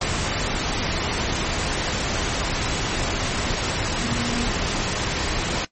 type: tone in noise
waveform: sine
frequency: 237.6 Hz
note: A#3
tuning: 33 cents sharp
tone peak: -26 dBFS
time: 4.01-4.48 s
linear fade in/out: 5 ms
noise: pink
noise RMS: -24 dBFS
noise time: 0.01-5.65 s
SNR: -5 dB
effects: noise-tail reverb RT60 0.1 s tail -18 dB re dry + MP3 32 kbps